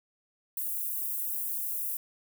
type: high-pass noise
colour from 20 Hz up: white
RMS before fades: -33 dBFS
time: 0.57-1.97 s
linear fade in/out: 2 ms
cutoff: 11000 Hz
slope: 24 dB/octave
effects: none